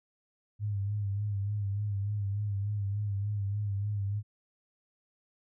sine tone with vibrato, 101.7 Hz, G#2, 36 cents flat, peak -29 dBFS, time 0.59-4.23 s, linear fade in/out 50 ms, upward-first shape sine, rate 3.4 Hz, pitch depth 54 cents each way, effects none

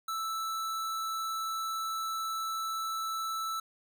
square tone, 1318.5 Hz, E6, in tune, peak -33 dBFS, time 0.08-3.6 s, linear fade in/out 5 ms, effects none

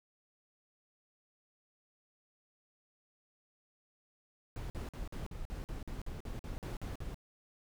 brown noise bursts, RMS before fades -41 dBFS, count 14, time 4.56-7.144 s, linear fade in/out 0 ms, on 140 ms, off 48 ms, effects none

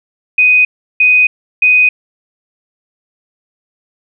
sine tone bursts, 2497 Hz, D#7, 6 cents sharp, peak -5 dBFS, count 3, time 0.38-1.89 s, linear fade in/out 5 ms, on 270 ms, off 350 ms, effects none

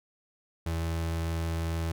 35% pulse tone, 82.41 Hz, E2, in tune, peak -27 dBFS, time 0.66-1.92 s, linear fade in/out 5 ms, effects none

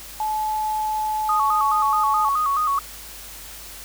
sine tone, 861 Hz, A5, 38 cents flat, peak -21 dBFS, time 0.2-2.29 s, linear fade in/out 2 ms
sine tone with vibrato, 1174.7 Hz, D6, in tune, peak -18 dBFS, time 1.29-2.79 s, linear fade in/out 2 ms, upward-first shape square, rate 4.7 Hz, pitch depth 94 cents each way
effects added 50 Hz sine -45 dBFS peak until 3.84 s + white hiss -39 dBFS RMS until 3.84 s

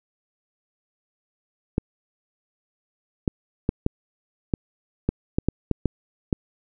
clicks, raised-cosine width 3 ms, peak -7 dBFS, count 11, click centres 1.781 / 3.278 / 3.691 / 3.864 / 4.538 / 5.09 / 5.385 / 5.486 / 5.713 / 5.857 / 6.328 s, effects none

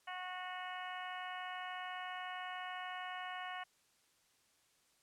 harmonic tone, 366.1 Hz, F#4, 18 cents flat, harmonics 2 / 3 / 4 / 5 / 6 / 7 / 8, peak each -46 / -48 / -51 / -49 / -53 / -57 / -52 dBFS, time 0.07-3.64 s, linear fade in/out 10 ms, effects white hiss -73 dBFS RMS until 5.02 s + low-pass 10000 Hz 12 dB/octave

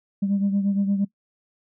sine beating tone pair, 198 / 206.6 Hz, G3 / G#3, +18 / -9 cents, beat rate 8.6 Hz, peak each -19 / -26 dBFS, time 0.22-1.05 s, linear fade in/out 10 ms, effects noise-tail reverb RT60 0.1 s tail -21 dB re dry + tanh soft clip ceiling -15 dBFS

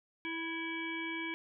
harmonic tone with a mistuned harmonic, 327.8 Hz, E4, 10 cents flat, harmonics 1 / 3 / 5 / 7 / 9 / 10, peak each -40 / -46 / -45 / -39 / -52 / -49 dBFS, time 0.25-1.34 s, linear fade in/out 0 ms, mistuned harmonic 5, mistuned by +22 cents, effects none

